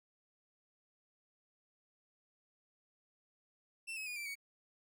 40% pulse tone with pitch steps, 2682 / 2564 / 2451 / 2343 / 2240 Hz, E7 / E7 / D#7 / D7 / C#7, +29 / -49 / -27 / -5 / +18 cents, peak -40 dBFS, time 3.87-4.355 s, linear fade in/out 20 ms, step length 97 ms, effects none

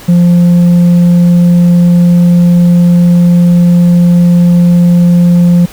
sine tone with tanh clipping, 174.5 Hz, F3, 1 cent flat, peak -3 dBFS, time 0.08-5.66 s, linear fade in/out 10 ms, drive 3 dB, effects pink hiss -31 dBFS RMS until 5.72 s

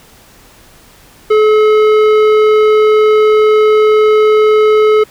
sine tone with tanh clipping, 429 Hz, A4, 44 cents flat, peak -7 dBFS, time 1.3-5.04 s, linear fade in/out 10 ms, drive 13 dB, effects pink hiss -42 dBFS RMS until 5.1 s

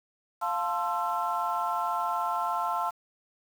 sine chord, F major seventh, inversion none, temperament equal with one note detuned, 698.5 / 880 / 1046.5 / 1339.2 Hz, F5 / A5 / C6 / E6, 0 / 0 / 0 / +27 cents, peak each -32 / -31 / -31 / -32 dBFS, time 0.41-2.91 s, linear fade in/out 20 ms, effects tanh soft clip ceiling -18 dBFS + 8-bit

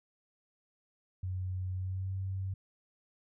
sine tone with pitch glide, 92.5 to 95.43 Hz, F#2 to G2, 0 to -46 cents, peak -33 dBFS, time 1.23-2.54 s, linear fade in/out 5 ms, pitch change +54 cents, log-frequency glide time 1.74-2.13 s, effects none

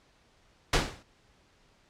pink noise with exponential decay, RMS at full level -19 dBFS, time 0.73-1.03 s, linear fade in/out 5 ms, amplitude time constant 65 ms, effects pink hiss -64 dBFS RMS until 1.89 s + low-pass 6000 Hz 12 dB/octave

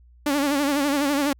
sawtooth tone with vibrato, 284.6 Hz, C#4, 46 cents sharp, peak -16 dBFS, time 0.26-1.33 s, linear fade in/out 5 ms, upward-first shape sine, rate 12 Hz, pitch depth 77 cents each way, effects added 60 Hz sine -49 dBFS peak until 1.39 s

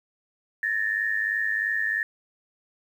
sine tone pair together, 1734 / 1837 Hz, A6 / A#6, -26 / -26 cents, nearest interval minor second, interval 100 cents, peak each -26 / -26 dBFS, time 0.63-2.03 s, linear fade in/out 2 ms, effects 9-bit

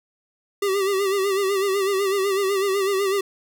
square tone with vibrato, 392 Hz, G4, in tune, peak -20 dBFS, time 0.62-3.21 s, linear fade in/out 5 ms, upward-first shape sine, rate 8 Hz, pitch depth 66 cents each way, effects none

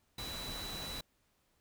sine tone in noise, 3951 Hz, B7, in tune, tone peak -43 dBFS, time 0.18-1.01 s, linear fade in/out 5 ms, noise pink, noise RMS -44 dBFS, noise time 0.18-1.01 s, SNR -2 dB, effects pink hiss -75 dBFS RMS until 1.6 s

